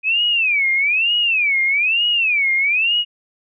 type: tone with vibrato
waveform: sine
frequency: 2479 Hz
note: D#7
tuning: 7 cents flat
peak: -14 dBFS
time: 0.03-3.05 s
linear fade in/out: 50 ms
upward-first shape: sine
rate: 1.1 Hz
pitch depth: 270 cents each way
effects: none